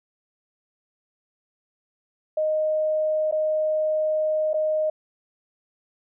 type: tone with dropouts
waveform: sine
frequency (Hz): 620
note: D#5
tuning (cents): -6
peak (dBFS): -20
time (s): 2.37-4.9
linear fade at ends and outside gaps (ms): 5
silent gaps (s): 3.313-3.323 / 4.533-4.541
effects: none